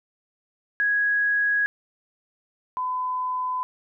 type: tone pair in turn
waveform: sine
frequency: 1661.2 / 1009.6 Hz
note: G#6 / B5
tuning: 0 / +38 cents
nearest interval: major sixth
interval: 862 cents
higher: first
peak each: -19 / -24 dBFS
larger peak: first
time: 0.8-1.66 / 2.77-3.63 s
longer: neither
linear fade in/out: 0 ms
effects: none